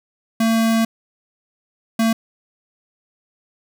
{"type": "tone bursts at uneven times", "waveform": "square", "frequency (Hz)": 225.8, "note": "A3", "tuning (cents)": 45, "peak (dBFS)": -15, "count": 2, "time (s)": [[0.4, 0.85], [1.99, 2.13]], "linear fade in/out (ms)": 5, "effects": []}